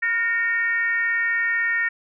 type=tone with frequency modulation; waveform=sine; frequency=1838 Hz; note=A#6; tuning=25 cents flat; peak=-19 dBFS; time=0.02-1.89 s; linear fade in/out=10 ms; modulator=421 Hz; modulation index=0.65; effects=none